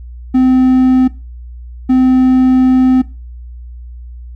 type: tone bursts at uneven times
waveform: triangle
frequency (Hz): 257.3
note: C4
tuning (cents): -29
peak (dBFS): -4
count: 2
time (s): 0.34-1.08 / 1.89-3.02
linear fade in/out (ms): 10
effects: noise-tail reverb RT60 0.3 s tail -19 dB re dry + added 60 Hz sine -27 dBFS peak until 4.35 s